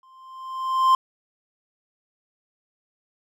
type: tone with exponential growth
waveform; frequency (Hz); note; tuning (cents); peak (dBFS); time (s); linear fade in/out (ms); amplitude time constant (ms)
triangle; 1046.5; C6; 0; -10; 0.03-0.95; 2; 200
effects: none